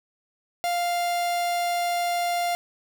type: tone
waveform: 45% pulse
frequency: 698.5 Hz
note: F5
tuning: in tune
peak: -23 dBFS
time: 0.64-2.55 s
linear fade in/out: 0 ms
effects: none